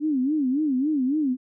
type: tone with vibrato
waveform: sine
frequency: 280.6 Hz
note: C#4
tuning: 21 cents sharp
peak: -20 dBFS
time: 0-1.37 s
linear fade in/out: 50 ms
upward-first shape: sine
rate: 3.6 Hz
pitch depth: 190 cents each way
effects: none